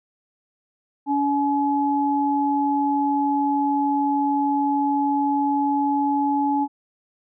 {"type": "tone pair together", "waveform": "sine", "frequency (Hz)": [283.4, 850], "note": ["C#4", "G#5"], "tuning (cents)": [38, 40], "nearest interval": "octave + perfect fifth", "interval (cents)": 1902, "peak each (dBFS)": -21, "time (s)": [1.06, 6.68], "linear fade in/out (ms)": 50, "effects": []}